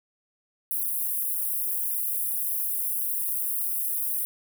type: high-pass noise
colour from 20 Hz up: white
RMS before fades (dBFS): -28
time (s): 0.71-4.25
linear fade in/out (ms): 0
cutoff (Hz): 9900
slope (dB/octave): 48
effects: none